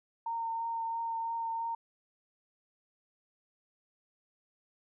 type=tone with vibrato; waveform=sine; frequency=916 Hz; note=A#5; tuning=31 cents flat; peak=-32 dBFS; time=0.26-1.75 s; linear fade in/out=5 ms; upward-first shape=triangle; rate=3 Hz; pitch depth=15 cents each way; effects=none